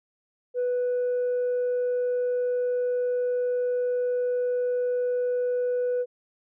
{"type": "tone", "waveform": "sine", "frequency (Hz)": 493.9, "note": "B4", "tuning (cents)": 0, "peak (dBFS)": -21, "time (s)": [0.54, 6.06], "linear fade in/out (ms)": 50, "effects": ["tanh soft clip ceiling -21 dBFS"]}